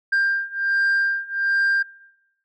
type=beating tone pair; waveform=sine; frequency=1591 / 1592.3 Hz; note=G6 / G6; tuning=+25 / +27 cents; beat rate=1.3 Hz; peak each=-20 / -19 dBFS; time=0.12-1.83 s; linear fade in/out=10 ms; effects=noise-tail reverb RT60 0.9 s tail -24 dB re dry + tanh soft clip ceiling -15 dBFS